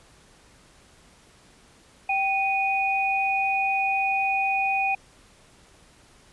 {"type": "tone pair together", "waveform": "sine", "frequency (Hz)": [778.3, 2474], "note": ["G5", "D#7"], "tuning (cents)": [-13, -10], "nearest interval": "octave + minor sixth", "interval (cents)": 2003, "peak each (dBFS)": -24, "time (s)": [2.09, 4.95], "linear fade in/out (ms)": 5, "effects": ["pink hiss -55 dBFS RMS until 6.32 s", "resampled to 24000 Hz"]}